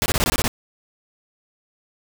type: noise bursts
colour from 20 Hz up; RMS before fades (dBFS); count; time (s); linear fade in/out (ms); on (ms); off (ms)
pink; -20; 8; 0.02-0.479; 0; 39; 21
effects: none